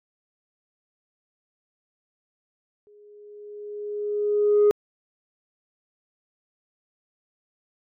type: tone with exponential growth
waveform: sine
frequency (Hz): 415.3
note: G#4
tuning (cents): 0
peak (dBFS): -11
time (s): 2.87-4.71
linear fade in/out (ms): 0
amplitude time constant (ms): 400
effects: tanh soft clip ceiling -12 dBFS